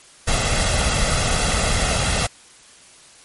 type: noise with comb filter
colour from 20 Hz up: pink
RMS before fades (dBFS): -19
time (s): 0.27-2.27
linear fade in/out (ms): 10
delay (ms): 1.5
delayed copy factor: +0.6
effects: white hiss -47 dBFS RMS until 3.24 s + MP3 48 kbps